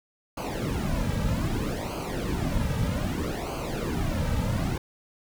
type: noise with flanger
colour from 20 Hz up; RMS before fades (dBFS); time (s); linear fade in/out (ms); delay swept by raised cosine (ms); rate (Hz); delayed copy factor
brown; -28; 0.37-4.78; 5; 0.54 to 2.84; 0.63; -0.8
effects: none